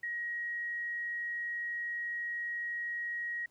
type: tone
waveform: sine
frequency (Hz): 1894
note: A#6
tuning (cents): +27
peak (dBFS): -34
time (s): 0.03-3.46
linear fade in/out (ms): 5
effects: pink hiss -72 dBFS RMS until 3.5 s + high-pass 80 Hz 12 dB/octave